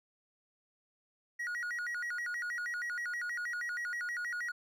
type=tone with vibrato; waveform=triangle; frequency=1661.2 Hz; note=G#6; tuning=in tune; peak=-33 dBFS; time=1.39-4.52 s; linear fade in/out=10 ms; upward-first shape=square; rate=6.3 Hz; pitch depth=240 cents each way; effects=none